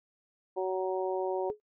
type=harmonic tone; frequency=187.2 Hz; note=F#3; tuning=20 cents sharp; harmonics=2 / 3 / 4 / 5; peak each=-31 / -35 / -37 / -39 dBFS; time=0.56-1.51 s; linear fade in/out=20 ms
type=tone with exponential decay; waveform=sine; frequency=422 Hz; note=G#4; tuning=28 cents sharp; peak=-27 dBFS; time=1.5-1.6 s; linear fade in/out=0 ms; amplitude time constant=20 ms
effects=noise-tail reverb RT60 0.1 s tail -25 dB re dry